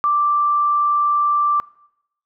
sine tone, 1174.7 Hz, D6, in tune, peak -14 dBFS, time 0.04-1.6 s, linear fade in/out 0 ms, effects noise-tail reverb RT60 0.8 s tail -22 dB re dry

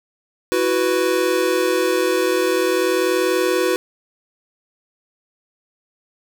square chord, E suspended second, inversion none, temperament equal, 329.6 / 370 / 493.9 Hz, E4 / F#4 / B4, 0 / 0 / 0 cents, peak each -24 / -20 / -21 dBFS, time 0.52-3.76 s, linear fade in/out 0 ms, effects none

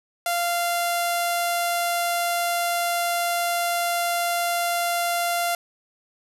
sawtooth tone with low-pass filter, 693 Hz, F5, 14 cents flat, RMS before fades -24 dBFS, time 0.26-5.55 s, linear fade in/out 2 ms, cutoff 12000 Hz, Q 2.5, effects none

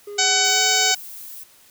triangle tone with pitch glide, 410 to 428.9 Hz, G#4 to A4, -22 to -44 cents, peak -29 dBFS, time 0.07-0.92 s, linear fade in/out 5 ms, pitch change +78 cents, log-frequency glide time 0.48-0.61 s
harmonic tone, 752 Hz, F#5, 28 cents sharp, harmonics 1 / 2 / 3 / 4 / 5 / 6 / 7 / 8 / 9 / 10, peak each -25 / -25 / -25 / -25 / -25 / -25 / -25 / -25 / -25 / -25 dBFS, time 0.18-0.95 s, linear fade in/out 10 ms
violet noise, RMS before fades -37 dBFS, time 0.44-1.44 s, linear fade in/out 10 ms
effects white hiss -52 dBFS RMS until 1.7 s

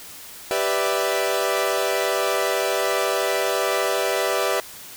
sawtooth chord, E minor seventh, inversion first, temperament equal, 392 / 493.9 / 587.3 / 659.3 Hz, G4 / B4 / D5 / E5, 0 / 0 / 0 / 0 cents, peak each -22 dBFS, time 0.51-4.6 s, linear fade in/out 0 ms, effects white hiss -40 dBFS RMS until 4.96 s

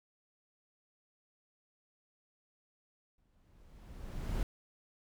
brown noise with exponential growth, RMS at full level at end -33 dBFS, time 3.18-4.43 s, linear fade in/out 1 ms, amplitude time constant 270 ms, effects none

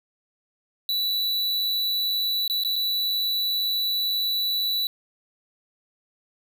square tone with dropouts, 3951 Hz, B7, in tune, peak -23 dBFS, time 0.89-4.87 s, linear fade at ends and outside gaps 1 ms, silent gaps 2.478-2.498 / 2.636-2.648 / 2.757-2.762 s, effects none

